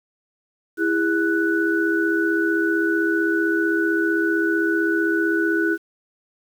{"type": "tone cluster", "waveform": "sine", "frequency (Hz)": [330.6, 406.2, 1483], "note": ["E4", "G#4", "F#6"], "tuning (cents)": [5, -38, 4], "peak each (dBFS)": [-20, -25, -22], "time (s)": [0.77, 5.78], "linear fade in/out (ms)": 50, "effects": ["8-bit"]}